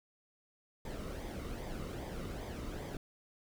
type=noise with flanger; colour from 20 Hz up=brown; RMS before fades=-42 dBFS; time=0.85-2.97 s; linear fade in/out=2 ms; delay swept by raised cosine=0.71 to 1.23 ms; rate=2.5 Hz; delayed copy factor=-0.55; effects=none